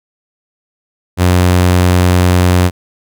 sawtooth tone, 90 Hz, F#2, 47 cents flat, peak -3 dBFS, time 1.17-2.71 s, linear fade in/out 50 ms, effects none

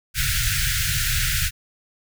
pink band-stop noise, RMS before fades -22 dBFS, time 0.14-1.51 s, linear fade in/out 50 ms, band 150 to 1400 Hz, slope 96 dB/octave, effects none

